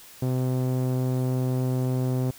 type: tone with low-pass filter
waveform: sawtooth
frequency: 128.1 Hz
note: C3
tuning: 36 cents flat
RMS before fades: -25 dBFS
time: 0.22-2.31 s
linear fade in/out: 5 ms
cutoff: 580 Hz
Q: 0.71
effects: white hiss -48 dBFS RMS until 2.38 s